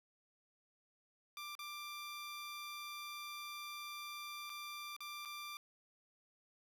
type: tone with dropouts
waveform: 15% pulse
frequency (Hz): 1183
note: D6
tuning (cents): +12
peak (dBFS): -39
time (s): 1.37-5.57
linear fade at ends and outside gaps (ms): 1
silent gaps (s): 1.552-1.591 / 4.496-4.5 / 4.965-5.005 / 5.251-5.256
effects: 13-bit